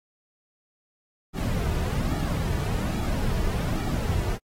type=noise with flanger; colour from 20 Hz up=brown; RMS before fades=-26 dBFS; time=1.33-4.39 s; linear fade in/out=50 ms; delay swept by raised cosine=1.9 to 3.8 ms; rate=1.2 Hz; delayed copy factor=-0.6; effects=AAC 48 kbps